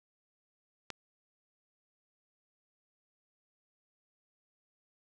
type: click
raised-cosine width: 0.2 ms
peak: -21 dBFS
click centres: 0.903 s
effects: none

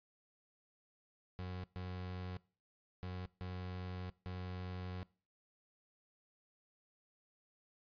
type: tone bursts at uneven times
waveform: 30% pulse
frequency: 91.2 Hz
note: F#2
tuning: 24 cents flat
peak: -39 dBFS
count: 5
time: 1.39-1.64 / 1.76-2.37 / 3.03-3.26 / 3.41-4.1 / 4.26-5.03 s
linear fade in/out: 0 ms
effects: noise-tail reverb RT60 0.4 s tail -23 dB re dry + resampled to 11025 Hz

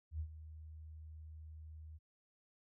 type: tone with ADSR envelope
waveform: sine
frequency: 78.2 Hz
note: D#2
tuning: 9 cents sharp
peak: -36 dBFS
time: 0.11-1.99 s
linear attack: 87 ms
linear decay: 76 ms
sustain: -13 dB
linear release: 30 ms
effects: none

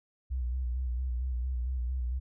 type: tone with vibrato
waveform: sine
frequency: 62.4 Hz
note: B1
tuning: 19 cents sharp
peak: -29 dBFS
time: 0.3-2.2 s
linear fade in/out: 20 ms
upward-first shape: square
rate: 4.4 Hz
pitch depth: 53 cents each way
effects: none

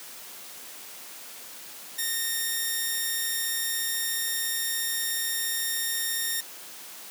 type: tone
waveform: 5% pulse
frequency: 1837 Hz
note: A#6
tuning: 26 cents flat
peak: -16 dBFS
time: 1.98-6.41 s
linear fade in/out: 10 ms
effects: white hiss -43 dBFS RMS until 7.1 s + high-pass 200 Hz 12 dB/octave

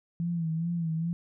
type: tone with vibrato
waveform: sine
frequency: 166.2 Hz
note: E3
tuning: 15 cents sharp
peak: -27 dBFS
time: 0.2-1.13 s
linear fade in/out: 0 ms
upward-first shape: sine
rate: 2.4 Hz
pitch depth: 66 cents each way
effects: none

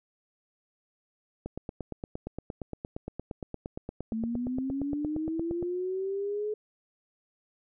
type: click train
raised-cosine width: 2 ms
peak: -22 dBFS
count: 37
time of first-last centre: 1.46-5.627 s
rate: 8.64 Hz
type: linear sweep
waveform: sine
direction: up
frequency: 218.9 to 427.9 Hz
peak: -29 dBFS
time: 4.12-6.54 s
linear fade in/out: 5 ms
effects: none

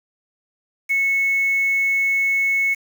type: tone with quantisation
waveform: sine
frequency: 2200 Hz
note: C#7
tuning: 14 cents flat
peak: -16 dBFS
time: 0.89-2.75 s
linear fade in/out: 20 ms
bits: 6
effects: none

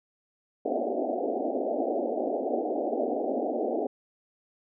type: band-pass noise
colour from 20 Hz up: white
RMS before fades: -29 dBFS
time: 0.65-3.87 s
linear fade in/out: 5 ms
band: 230 to 750 Hz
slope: 96 dB/octave
effects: none

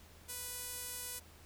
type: tone with band-pass filter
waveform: sawtooth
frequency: 493.9 Hz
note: B4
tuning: in tune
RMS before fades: -44 dBFS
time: 0.28-1.2 s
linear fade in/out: 20 ms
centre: 11000 Hz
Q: 1.5
effects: added 79 Hz sine -59 dBFS peak until 1.45 s + pink hiss -60 dBFS RMS until 1.45 s

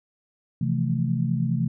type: chord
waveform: sine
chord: F major seventh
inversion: second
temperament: equal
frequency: 130.81 / 164.81 / 174.61 / 220 Hz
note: C3 / E3 / F3 / A3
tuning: 0 / 0 / 0 / 0 cents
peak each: -25 / -26 / -30 / -28 dBFS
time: 0.61-1.68 s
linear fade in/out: 5 ms
effects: none

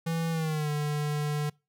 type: tone with pitch glide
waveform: square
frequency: 164.81 to 148.54 Hz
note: E3 to D3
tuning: 0 to +20 cents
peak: -28 dBFS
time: 0.06-1.5 s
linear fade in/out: 10 ms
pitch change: -180 cents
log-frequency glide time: 0.31-0.69 s
effects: noise-tail reverb RT60 0.3 s tail -26 dB re dry

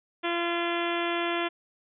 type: harmonic tone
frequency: 342.7 Hz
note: F4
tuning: 33 cents flat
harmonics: 1 / 2 / 3 / 4 / 5 / 6 / 7 / 8 / 9 / 10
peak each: -30 / -33 / -35 / -36 / -37 / -38 / -38 / -39 / -40 / -40 dBFS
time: 0.23-1.49 s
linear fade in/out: 20 ms
effects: none

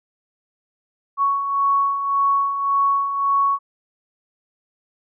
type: beating tone pair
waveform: sine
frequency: 1111 / 1112.8 Hz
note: C#6 / C#6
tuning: +4 / +6 cents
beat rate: 1.8 Hz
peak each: -25 / -17 dBFS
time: 1.17-3.59 s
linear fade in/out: 50 ms
effects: none

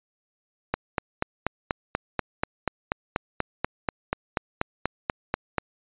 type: click train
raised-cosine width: 0.5 ms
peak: -8 dBFS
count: 21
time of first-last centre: 0.74-5.583 s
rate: 4.13 Hz
effects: resampled to 8000 Hz

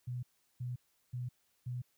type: tone bursts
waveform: sine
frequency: 123.8 Hz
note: B2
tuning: 5 cents sharp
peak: -36 dBFS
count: 4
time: 0.07-1.82 s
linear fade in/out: 10 ms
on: 160 ms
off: 370 ms
effects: white hiss -75 dBFS RMS until 1.97 s

